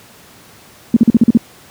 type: tone bursts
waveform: sine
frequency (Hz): 230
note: A#3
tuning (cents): -23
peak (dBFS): -3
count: 7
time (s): 0.94-1.373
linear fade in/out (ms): 2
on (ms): 25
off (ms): 43
effects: pink hiss -42 dBFS RMS until 1.7 s + high-pass 100 Hz 12 dB/octave